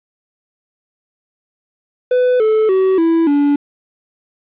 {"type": "tone with pitch steps", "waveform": "triangle", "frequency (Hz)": [500, 435.3, 378.9, 329.9, 287.2], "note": ["B4", "A4", "F#4", "E4", "D4"], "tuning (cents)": [21, -19, 41, 1, -39], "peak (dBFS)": -8, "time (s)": [2.11, 3.56], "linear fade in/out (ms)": 5, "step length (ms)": 290, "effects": ["resampled to 8000 Hz", "7-bit"]}